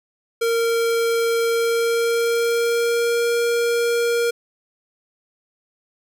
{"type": "tone with pitch glide", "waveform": "square", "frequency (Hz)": [461.9, 470.5], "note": ["A#4", "A#4"], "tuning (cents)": [-16, 16], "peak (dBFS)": -18, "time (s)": [0.41, 4.31], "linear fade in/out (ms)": 10, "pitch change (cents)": 32, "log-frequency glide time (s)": [1.46, 3.29], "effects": []}